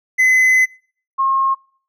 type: tone pair in turn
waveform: triangle / sine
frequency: 2031 / 1075.9 Hz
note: B6 / C6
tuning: +48 / +48 cents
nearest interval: major seventh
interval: 1100 cents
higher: first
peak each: -8 / -13 dBFS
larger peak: first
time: 0.18-0.66 / 1.18-1.55 s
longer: first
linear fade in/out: 20 ms
effects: noise-tail reverb RT60 0.5 s tail -25 dB re dry